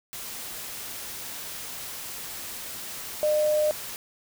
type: tone in noise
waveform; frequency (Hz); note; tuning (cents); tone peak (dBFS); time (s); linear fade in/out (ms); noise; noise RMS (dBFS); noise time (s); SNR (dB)
sine; 606; D#5; -46; -20; 3.23-3.71; 0; white; -37; 0.13-3.96; +14
effects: none